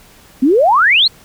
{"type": "exponential sweep", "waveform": "sine", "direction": "up", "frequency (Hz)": [242.7, 4421], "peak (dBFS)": -7, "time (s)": [0.42, 1.08], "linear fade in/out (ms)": 10, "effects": ["pink hiss -44 dBFS RMS until 1.24 s"]}